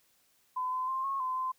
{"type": "tone with pitch steps", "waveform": "sine", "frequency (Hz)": [1014, 1023, 1052, 1091, 1026, 1033], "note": ["B5", "C6", "C6", "C#6", "C6", "C6"], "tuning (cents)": [45, -39, 9, -28, -34, -22], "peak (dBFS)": -30, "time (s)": [0.56, 1.52], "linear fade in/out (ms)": 10, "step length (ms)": 160, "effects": ["white hiss -69 dBFS RMS until 1.58 s"]}